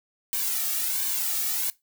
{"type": "noise with flanger", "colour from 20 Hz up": "blue", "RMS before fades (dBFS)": -27, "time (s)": [0.33, 1.7], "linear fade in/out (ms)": 0, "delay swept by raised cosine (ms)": [1.5, 2], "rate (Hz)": 1.4, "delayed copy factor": -0.75, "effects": ["noise-tail reverb RT60 0.2 s tail -20 dB re dry"]}